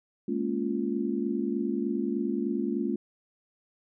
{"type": "chord", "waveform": "sine", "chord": "Bb minor seventh", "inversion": "third", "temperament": "just", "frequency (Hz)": [209.8, 233.1, 279.7, 349.6], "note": ["Ab3", "Bb3", "Db4", "F4"], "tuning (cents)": [18, 0, 16, 2], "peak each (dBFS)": -32, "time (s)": [0.28, 2.96], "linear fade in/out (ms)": 5, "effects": []}